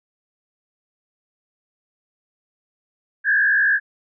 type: tone with frequency modulation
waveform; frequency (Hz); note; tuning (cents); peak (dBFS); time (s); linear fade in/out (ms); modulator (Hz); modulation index
sine; 1649; G#6; -13; -14; 3.24-3.8; 50; 61.5; 1.3
effects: none